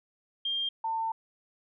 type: tone pair in turn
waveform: sine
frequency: 3200 / 898 Hz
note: G7 / A5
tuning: +35 / +35 cents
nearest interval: octave + minor seventh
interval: 2200 cents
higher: first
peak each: -28 dBFS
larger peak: neither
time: 0.45-0.69 / 0.84-1.12 s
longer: second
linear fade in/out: 5 ms
effects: none